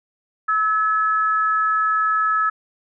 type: tone pair together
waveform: sine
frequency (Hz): 1300 / 1700.4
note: E6 / G#6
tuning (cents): -24 / +40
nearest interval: perfect fourth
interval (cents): 464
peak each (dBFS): -17 / -23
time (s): 0.48-2.5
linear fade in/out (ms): 10
effects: none